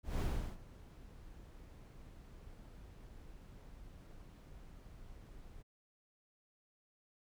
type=noise with ADSR envelope; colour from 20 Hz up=brown; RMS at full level=-34 dBFS; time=0.03-5.63 s; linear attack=170 ms; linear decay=370 ms; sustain=-20 dB; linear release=19 ms; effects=none